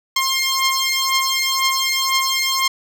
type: beating tone pair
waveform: 10% pulse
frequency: 1062 / 1064 Hz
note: C6 / C6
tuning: +25 / +29 cents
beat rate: 2 Hz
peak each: -11 dBFS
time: 0.16-2.68 s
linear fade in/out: 5 ms
effects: none